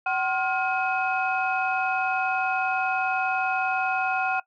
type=tone cluster; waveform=sine; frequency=755 / 1060 / 1417 / 2537 Hz; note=F#5 / C6 / F6 / D#7; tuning=+35 / +22 / +25 / +33 cents; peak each=-25 / -33 / -27 / -29 dBFS; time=0.06-4.4 s; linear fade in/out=5 ms; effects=noise-tail reverb RT60 0.1 s tail -20 dB re dry + tanh soft clip ceiling -13 dBFS

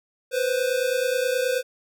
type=tone pair together; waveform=square; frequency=493.9 / 523.3 Hz; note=B4 / C5; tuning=0 / 0 cents; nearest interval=minor second; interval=100 cents; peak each=-25 dBFS; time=0.31-1.63 s; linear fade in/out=50 ms; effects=none

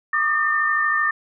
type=tone cluster; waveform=sine; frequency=1169 / 1222 / 1804 Hz; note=D6 / D#6 / A6; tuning=-8 / -32 / +43 cents; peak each=-26 / -23 / -19 dBFS; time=0.13-1.11 s; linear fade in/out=5 ms; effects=none

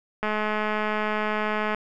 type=click train; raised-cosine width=0.5 ms; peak=-12 dBFS; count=324; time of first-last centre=0.23-1.746 s; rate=213 Hz; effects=none

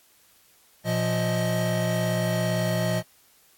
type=tone cluster; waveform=square; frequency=118.3 / 176.1 / 629 Hz; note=A#2 / F3 / D#5; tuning=+26 / +15 / +19 cents; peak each=-28 dBFS; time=0.84-3.03 s; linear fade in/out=50 ms; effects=white hiss -59 dBFS RMS until 3.57 s + AAC 64 kbps

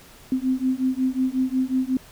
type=beating tone pair; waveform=sine; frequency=256.6 / 262.1 Hz; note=C4 / C4; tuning=-34 / +3 cents; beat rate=5.5 Hz; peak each=-23 dBFS; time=0.32-1.97 s; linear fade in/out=2 ms; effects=pink hiss -48 dBFS RMS until 2.11 s

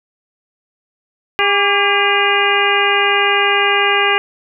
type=harmonic tone with a mistuned harmonic; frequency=404.4 Hz; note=G#4; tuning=46 cents flat; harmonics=1 / 2 / 3 / 4 / 5 / 6 / 7; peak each=-19 / -19 / -19 / -19 / -19 / -19 / -19 dBFS; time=1.39-4.18 s; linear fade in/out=0 ms; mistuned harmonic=3; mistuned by=-60 cents; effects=none

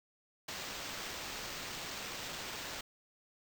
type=noise with sample-and-hold; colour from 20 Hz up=violet; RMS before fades=-43 dBFS; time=0.48-2.81 s; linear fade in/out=5 ms; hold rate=11025 Hz; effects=none

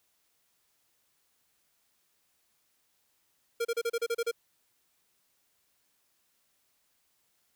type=tone bursts; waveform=square; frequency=466.2 Hz; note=A#4; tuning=in tune; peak=-28 dBFS; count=9; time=3.6-4.314 s; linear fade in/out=10 ms; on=50 ms; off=33 ms; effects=white hiss -73 dBFS RMS until 7.55 s

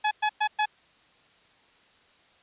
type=tone bursts; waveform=sawtooth; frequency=849 Hz; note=G#5; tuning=38 cents sharp; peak=-18 dBFS; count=4; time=0.04-0.658 s; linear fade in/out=10 ms; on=72 ms; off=110 ms; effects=white hiss -60 dBFS RMS until 2.42 s + resampled to 8000 Hz

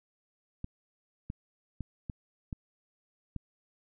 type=clicks; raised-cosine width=5 ms; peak=-24 dBFS; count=6; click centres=0.644 / 1.301 / 1.807 / 2.098 / 2.528 / 3.363 s; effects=none

